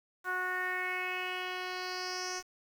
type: tone with low-pass filter sweep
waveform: 10% pulse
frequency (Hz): 366.4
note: F#4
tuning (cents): -17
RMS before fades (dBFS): -36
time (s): 0.24-2.43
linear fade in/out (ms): 50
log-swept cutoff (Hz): 1400 to 6400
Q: 4.3
effects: 9-bit